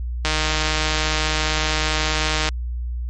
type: click train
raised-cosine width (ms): 0.2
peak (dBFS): -3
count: 348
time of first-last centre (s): 0.25-2.489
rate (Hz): 155
effects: added 60 Hz sine -23 dBFS peak until 3.09 s + MP3 48 kbps